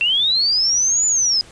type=linear two-way sweep; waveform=sine; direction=up then down; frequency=2660 to 7040 to 4959 Hz; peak=-14 dBFS; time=0.01-1.41 s; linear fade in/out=0 ms; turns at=1.06 s; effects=pink hiss -44 dBFS RMS until 1.51 s + resampled to 22050 Hz